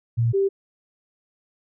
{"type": "tone pair in turn", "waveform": "sine", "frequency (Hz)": [116.54, 392.2], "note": ["A#2", "G4"], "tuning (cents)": [0, 1], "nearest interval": "octave + major sixth", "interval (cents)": 2101, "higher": "second", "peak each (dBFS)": -17, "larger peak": "neither", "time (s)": [[0.17, 0.33], [0.33, 0.49]], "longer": "neither", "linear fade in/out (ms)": 20, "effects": []}